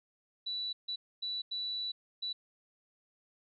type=tone bursts at uneven times; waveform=sine; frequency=3951 Hz; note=B7; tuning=in tune; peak=-34 dBFS; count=5; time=0.46-0.73 / 0.88-0.96 / 1.22-1.42 / 1.51-1.92 / 2.22-2.33 s; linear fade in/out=10 ms; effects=none